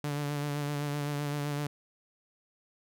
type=tone with vibrato; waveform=sawtooth; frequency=145.5 Hz; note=D3; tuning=16 cents flat; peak=-27 dBFS; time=0.04-1.67 s; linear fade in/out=2 ms; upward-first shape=sine; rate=7.8 Hz; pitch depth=28 cents each way; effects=none